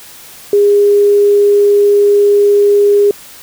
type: tone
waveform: sine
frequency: 408.2 Hz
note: G#4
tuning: 30 cents flat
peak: -5 dBFS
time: 0.53-3.11 s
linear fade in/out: 2 ms
effects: white hiss -35 dBFS RMS until 3.42 s